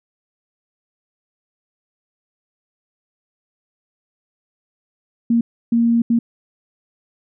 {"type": "tone bursts at uneven times", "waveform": "sine", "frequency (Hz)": 233.1, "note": "A#3", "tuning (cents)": 0, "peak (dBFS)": -12, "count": 3, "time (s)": [[5.3, 5.41], [5.72, 6.02], [6.1, 6.19]], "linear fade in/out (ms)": 5, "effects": []}